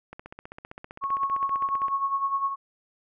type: click train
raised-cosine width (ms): 0.5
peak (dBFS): -25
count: 28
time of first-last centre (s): 0.13-1.883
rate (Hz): 15.4
type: tone with tremolo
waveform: sine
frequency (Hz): 1100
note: C#6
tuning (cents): -14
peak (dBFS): -21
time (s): 1.01-2.56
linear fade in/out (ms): 50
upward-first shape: sine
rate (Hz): 9.9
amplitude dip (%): 65
effects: none